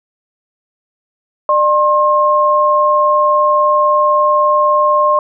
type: tone pair together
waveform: sine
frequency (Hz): 599.4 / 1068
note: D5 / C6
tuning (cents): +35 / +35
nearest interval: minor seventh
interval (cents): 1000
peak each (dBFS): -13 / -10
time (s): 1.49-5.19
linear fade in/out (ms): 2
effects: none